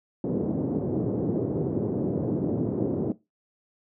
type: band-pass noise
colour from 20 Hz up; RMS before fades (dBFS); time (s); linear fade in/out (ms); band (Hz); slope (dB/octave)
white; -27; 0.24-3.12; 2; 110 to 410; 24
effects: noise-tail reverb RT60 0.2 s tail -17 dB re dry